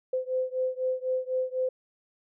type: beating tone pair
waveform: sine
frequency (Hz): 512 / 516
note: C5 / C5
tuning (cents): -38 / -24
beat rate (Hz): 4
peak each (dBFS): -29 / -30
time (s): 0.13-1.69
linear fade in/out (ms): 5
effects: none